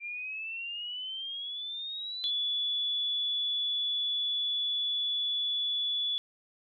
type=exponential sweep; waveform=sine; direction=up; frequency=2370 to 4100 Hz; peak=-35 dBFS; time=0-2.31 s; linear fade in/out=50 ms
type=tone; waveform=sine; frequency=3432 Hz; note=A7; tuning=44 cents flat; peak=-28 dBFS; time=2.24-6.18 s; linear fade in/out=0 ms
effects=none